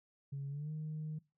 sine tone with pitch glide, 139.3 to 154.56 Hz, C#3 to D#3, +9 to -11 cents, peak -37 dBFS, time 0.32-1.19 s, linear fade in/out 10 ms, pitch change +180 cents, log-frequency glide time 0.49-0.71 s, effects noise-tail reverb RT60 0.3 s tail -23 dB re dry + tanh soft clip ceiling -35 dBFS

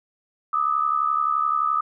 sine tone pair together, 1203.4 / 1275 Hz, D6 / D#6, +42 / +42 cents, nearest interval minor second, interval 100 cents, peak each -22 dBFS, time 0.53-1.81 s, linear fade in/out 5 ms, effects none

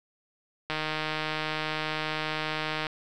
click train, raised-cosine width 0.3 ms, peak -14 dBFS, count 337, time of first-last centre 0.7-2.868 s, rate 155 Hz, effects none

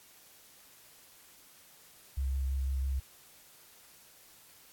sine tone with vibrato, 66.9 Hz, C2, 39 cents sharp, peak -29 dBFS, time 2.17-3 s, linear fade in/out 10 ms, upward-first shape sine, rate 6 Hz, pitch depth 18 cents each way, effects white hiss -58 dBFS RMS until 4.72 s + AAC 64 kbps

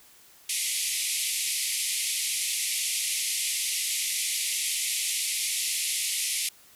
white band-pass noise, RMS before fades -29 dBFS, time 0.49-6.49 s, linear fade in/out 5 ms, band 2000 to 12000 Hz, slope 96 dB/octave, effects white hiss -55 dBFS RMS until 6.75 s

